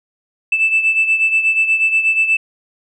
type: beating tone pair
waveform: sine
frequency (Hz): 2637 / 2645.3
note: E7 / E7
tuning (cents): 0 / +5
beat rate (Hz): 8.3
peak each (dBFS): -12 / -18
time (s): 0.52-2.37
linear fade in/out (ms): 5
effects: tanh soft clip ceiling -6 dBFS